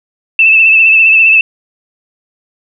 sine tone with vibrato, 2637 Hz, E7, in tune, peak -3 dBFS, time 0.39-1.41 s, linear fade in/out 2 ms, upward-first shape triangle, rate 15 Hz, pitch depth 47 cents each way, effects none

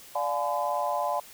sine chord, D diminished seventh, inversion none, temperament just, 587.3 / 704.8 / 845.8 / 1014.9 Hz, D5 / F5 / Ab5 / Cb6, 0 / +16 / +31 / +47 cents, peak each -31 dBFS, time 0.15-1.2 s, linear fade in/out 5 ms, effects white hiss -49 dBFS RMS until 1.33 s

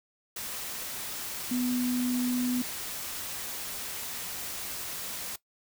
sine tone in noise, 248.1 Hz, B3, 8 cents sharp, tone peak -26 dBFS, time 1.51-2.62 s, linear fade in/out 5 ms, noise white, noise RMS -37 dBFS, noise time 0.36-5.36 s, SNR +8 dB, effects noise-tail reverb RT60 0.1 s tail -18 dB re dry

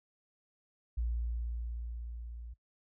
sine tone with level ramp, 58.27 Hz, A#1, in tune, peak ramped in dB -30 to -43 dBFS, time 0.97-2.54 s, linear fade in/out 10 ms, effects noise-tail reverb RT60 0.1 s tail -18 dB re dry

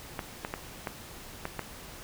clicks, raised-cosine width 0.5 ms, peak -17 dBFS, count 6, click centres 0.192 / 0.449 / 0.539 / 0.872 / 1.454 / 1.593 s, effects pink hiss -46 dBFS RMS until 2.03 s

